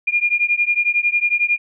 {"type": "beating tone pair", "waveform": "sine", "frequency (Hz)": [2412, 2423], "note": ["D7", "D#7"], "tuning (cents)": [46, -47], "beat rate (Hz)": 11, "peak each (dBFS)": -18, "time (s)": [0.07, 1.58], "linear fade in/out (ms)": 10, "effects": []}